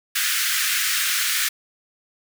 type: high-pass noise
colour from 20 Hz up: pink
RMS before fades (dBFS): -22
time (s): 0.15-1.49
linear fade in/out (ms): 10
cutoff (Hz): 1400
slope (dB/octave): 48
effects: none